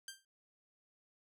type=tone with exponential decay; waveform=10% pulse; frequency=1578 Hz; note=G6; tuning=11 cents sharp; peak=-33 dBFS; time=0.08-0.25 s; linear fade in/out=2 ms; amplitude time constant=36 ms; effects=none